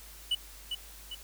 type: tone with echo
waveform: triangle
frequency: 2960 Hz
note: F#7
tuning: in tune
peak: -24 dBFS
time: 0.31-0.35 s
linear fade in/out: 5 ms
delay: 400 ms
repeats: 2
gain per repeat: -6 dB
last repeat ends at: 1.15 s
effects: added 50 Hz sine -51 dBFS peak until 1.23 s + white hiss -51 dBFS RMS until 1.23 s